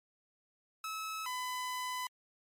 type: tone pair in turn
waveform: sawtooth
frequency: 1296 / 1004 Hz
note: E6 / B5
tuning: -30 / +28 cents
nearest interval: major third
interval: 442 cents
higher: first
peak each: -34 / -32 dBFS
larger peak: second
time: 0.84-1.26 / 1.26-2.07 s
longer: second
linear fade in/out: 2 ms
effects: MP3 64 kbps